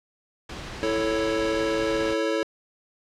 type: noise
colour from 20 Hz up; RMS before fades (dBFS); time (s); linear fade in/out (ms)
pink; -36; 0.49-2.14; 5
type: chord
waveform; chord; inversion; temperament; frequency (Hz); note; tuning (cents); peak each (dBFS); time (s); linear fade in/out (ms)
square; A major; second; equal; 329.6 / 440 / 554.4; E4 / A4 / C#5; 0 / 0 / 0; -28; 0.83-2.43; 0
effects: low-pass 5000 Hz 12 dB/octave